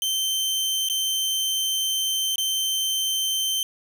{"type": "tone with dropouts", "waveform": "sawtooth", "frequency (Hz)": 3106, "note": "G7", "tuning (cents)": -17, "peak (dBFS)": -19, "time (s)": [0.02, 3.63], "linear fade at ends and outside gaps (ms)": 1, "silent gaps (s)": [[0.887, 0.898], [2.358, 2.381]], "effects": []}